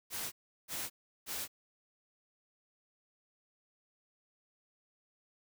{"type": "noise bursts", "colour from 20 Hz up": "white", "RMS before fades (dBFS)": -39, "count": 3, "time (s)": [0.1, 1.48], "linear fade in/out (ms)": 50, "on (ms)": 220, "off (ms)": 360, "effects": []}